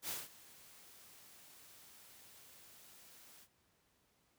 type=noise with ADSR envelope; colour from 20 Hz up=white; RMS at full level=-40 dBFS; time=0.02-3.48 s; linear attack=70 ms; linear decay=190 ms; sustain=-20 dB; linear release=61 ms; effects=pink hiss -75 dBFS RMS until 4.38 s + high-pass 60 Hz 12 dB/octave